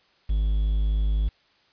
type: tone with quantisation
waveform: triangle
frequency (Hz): 51.91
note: G#1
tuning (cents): 0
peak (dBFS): -18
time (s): 0.29-1.29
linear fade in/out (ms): 10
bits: 8
effects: white hiss -62 dBFS RMS until 1.72 s + resampled to 11025 Hz